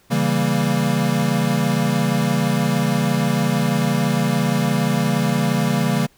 square chord, C# diminished seventh, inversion none, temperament equal, 138.59 / 164.81 / 196 / 233.1 Hz, C#3 / E3 / G3 / Bb3, 0 / 0 / 0 / 0 cents, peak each -23 dBFS, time 0.1-6.07 s, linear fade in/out 20 ms, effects pink hiss -56 dBFS RMS until 6.17 s

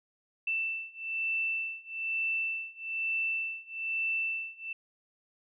sine beating tone pair, 2664 / 2665.1 Hz, E7 / E7, +18 / +18 cents, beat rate 1.1 Hz, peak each -34 / -33 dBFS, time 0.47-4.73 s, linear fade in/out 5 ms, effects none

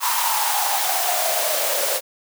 white noise with high-pass filter sweep, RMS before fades -21 dBFS, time 0-2.01 s, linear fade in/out 50 ms, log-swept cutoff 1000 to 530 Hz, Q 8.8, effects none

